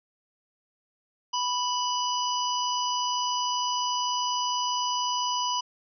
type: harmonic tone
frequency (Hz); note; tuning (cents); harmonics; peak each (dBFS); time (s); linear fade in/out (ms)
987.8; B5; 0; 1 / 3 / 5 / 6; -27 / -32 / -34 / -35; 1.33-5.61; 10
effects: none